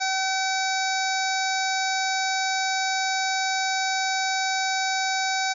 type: harmonic tone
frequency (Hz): 763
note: G5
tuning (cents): -47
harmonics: 1 / 2 / 3 / 5 / 6 / 7 / 8 / 9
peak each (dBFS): -26 / -29 / -31 / -33 / -34 / -34 / -35 / -36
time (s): 0-5.54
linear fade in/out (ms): 20
effects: none